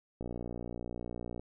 click train, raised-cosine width 2 ms, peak -27 dBFS, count 72, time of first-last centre 0.21-1.395 s, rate 59.9 Hz, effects none

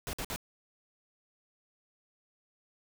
pink noise bursts, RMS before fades -37 dBFS, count 3, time 0.07-0.361 s, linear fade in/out 0 ms, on 61 ms, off 54 ms, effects none

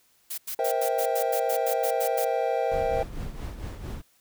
blue noise bursts, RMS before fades -33 dBFS, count 12, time 0.3-2.25 s, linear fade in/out 10 ms, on 80 ms, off 90 ms
triangle chord, C dominant seventh, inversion third, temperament just, 470.9 / 523.3 / 654.1 / 784.9 Hz, Bb4 / C5 / E5 / G5, +18 / 0 / -14 / +2 cents, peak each -27 dBFS, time 0.59-3.03 s, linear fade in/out 2 ms
brown noise with tremolo, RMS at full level -32 dBFS, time 2.71-4.02 s, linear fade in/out 10 ms, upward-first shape triangle, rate 4.4 Hz, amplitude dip 65%
effects white hiss -64 dBFS RMS until 4.2 s

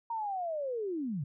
sine linear sweep, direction down, 940 to 127.5 Hz, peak -32 dBFS, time 0.1-1.24 s, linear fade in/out 5 ms, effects none

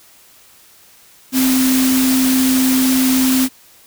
sine tone in noise, 259.9 Hz, C4, 11 cents flat, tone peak -12 dBFS, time 1.32-3.49 s, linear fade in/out 50 ms, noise white, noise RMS -20 dBFS, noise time 1.32-3.49 s, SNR +5 dB, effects white hiss -47 dBFS RMS until 3.86 s

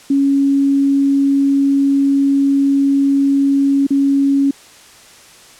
sine tone with dropouts, 277.2 Hz, C#4, in tune, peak -10 dBFS, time 0.1-4.51 s, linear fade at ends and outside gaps 5 ms, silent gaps 3.868-3.905 s, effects white hiss -42 dBFS RMS until 5.59 s + low-pass 9000 Hz 12 dB/octave

